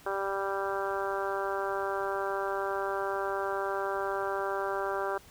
harmonic tone, 196 Hz, G3, in tune, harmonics 2 / 3 / 4 / 5 / 6 / 7 / 8, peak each -34 / -36 / -37 / -38 / -39 / -39 / -40 dBFS, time 0.06-5.18 s, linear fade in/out 5 ms, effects pink hiss -55 dBFS RMS until 5.3 s

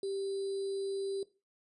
sine tone with sample-and-hold, 392 Hz, G4, in tune, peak -33 dBFS, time 0.03-1.23 s, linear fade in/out 2 ms, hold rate 4410 Hz, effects noise-tail reverb RT60 0.3 s tail -18 dB re dry + resampled to 24000 Hz

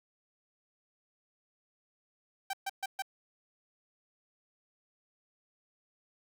sawtooth tone bursts, 778 Hz, G5, 13 cents flat, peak -29 dBFS, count 4, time 2.5-3.022 s, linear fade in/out 5 ms, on 33 ms, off 130 ms, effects none

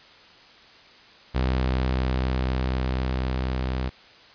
sawtooth tone with level ramp, 64.1 Hz, C2, 35 cents flat, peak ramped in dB -17 to -21 dBFS, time 1.34-3.9 s, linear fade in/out 20 ms, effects white hiss -50 dBFS RMS until 4.34 s + resampled to 11025 Hz

